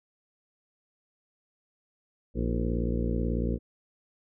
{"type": "harmonic tone with a mistuned harmonic", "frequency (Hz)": 58.27, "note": "A#1", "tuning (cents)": 0, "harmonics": [1, 2, 3, 4, 5, 6, 7, 8, 9], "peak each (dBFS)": [-29, -34, -34, -33, -38, -39, -40, -38, -42], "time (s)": [2.34, 3.59], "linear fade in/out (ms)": 50, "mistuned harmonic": 5, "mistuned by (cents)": 91, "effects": []}